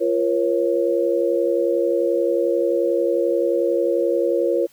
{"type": "tone cluster", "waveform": "sine", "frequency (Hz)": [345.9, 475.7, 547], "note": ["F4", "A#4", "C#5"], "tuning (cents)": [-17, 35, -23], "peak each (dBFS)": -21, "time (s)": [0, 4.67], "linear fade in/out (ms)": 20, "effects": ["white hiss -55 dBFS RMS until 4.72 s"]}